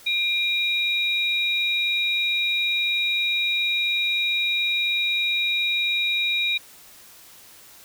sine tone pair together, 2395 / 3802 Hz, D7 / A#7, +33 / +33 cents, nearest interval minor sixth, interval 800 cents, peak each -23 dBFS, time 0.06-6.58 s, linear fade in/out 10 ms, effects white hiss -48 dBFS RMS until 7.84 s

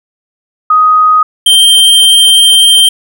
sine / square tone pair in turn, 1251 / 3152 Hz, D#6 / G7, +9 / +9 cents, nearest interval octave + major third, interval 1600 cents, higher second, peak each -3 dBFS, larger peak neither, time 0.7-1.23 / 1.46-2.89 s, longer second, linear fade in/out 5 ms, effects none

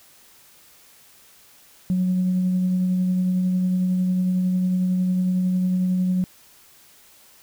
sine tone with tremolo, 183.4 Hz, F#3, 15 cents flat, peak -16 dBFS, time 1.9-6.24 s, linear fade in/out 0 ms, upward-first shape triangle, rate 11 Hz, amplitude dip 25%, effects tanh soft clip ceiling -14 dBFS + white hiss -52 dBFS RMS until 7.42 s

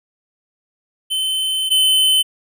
square tone pair in turn, 3065 / 3051 Hz, G7 / G7, -40 / -48 cents, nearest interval unison, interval 8 cents, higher first, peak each -18 / -12 dBFS, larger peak second, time 1.1-1.7 / 1.7-2.23 s, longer first, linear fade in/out 20 ms, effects none

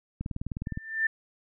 click train, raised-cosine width 5 ms, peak -20 dBFS, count 12, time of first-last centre 0.21-0.774 s, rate 19.5 Hz
sine tone with exponential growth, 1784 Hz, A6, 23 cents sharp, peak -20 dBFS, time 0.66-1.07 s, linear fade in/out 5 ms, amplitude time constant 89 ms
effects none

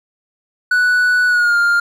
triangle tone with pitch glide, 1480 to 1403.4 Hz, F#6 to F6, 0 to +8 cents, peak -9 dBFS, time 0.71-1.8 s, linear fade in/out 5 ms, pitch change -92 cents, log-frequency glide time 1.27-1.57 s, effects none

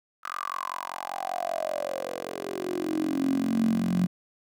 10% pulse tone with high-pass filter sweep, 45.17 Hz, F#1, 41 cents flat, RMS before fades -29 dBFS, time 0.23-4.07 s, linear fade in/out 20 ms, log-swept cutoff 1300 to 180 Hz, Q 9.6, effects none

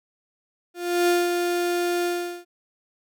35% pulse tone with ADSR envelope, 350.4 Hz, F4, 6 cents sharp, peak -15 dBFS, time 0.74-2.45 s, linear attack 340 ms, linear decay 200 ms, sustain -5 dB, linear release 400 ms, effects none

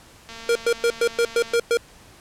click train, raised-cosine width 0.2 ms, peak -22 dBFS, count 290, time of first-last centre 0.29-1.558 s, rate 228 Hz
square tone bursts, 469 Hz, A#4, 11 cents sharp, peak -17 dBFS, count 8, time 0.49-1.772 s, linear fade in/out 2 ms, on 64 ms, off 110 ms
effects pink hiss -49 dBFS RMS until 2.2 s + low-pass 11000 Hz 12 dB/octave

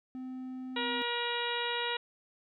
triangle tone, 257.2 Hz, C4, 30 cents flat, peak -36 dBFS, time 0.15-1.02 s, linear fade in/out 0 ms
harmonic tone, 477.2 Hz, A#4, 41 cents sharp, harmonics 1 / 2 / 3 / 4 / 5 / 6 / 7 / 8, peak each -38 / -37 / -40 / -39 / -42 / -39 / -43 / -39 dBFS, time 0.76-1.97 s, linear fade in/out 5 ms
effects none

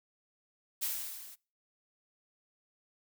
blue noise with level ramp, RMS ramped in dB -32 to -52 dBFS, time 0.81-1.36 s, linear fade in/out 20 ms, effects noise-tail reverb RT60 0.4 s tail -26 dB re dry

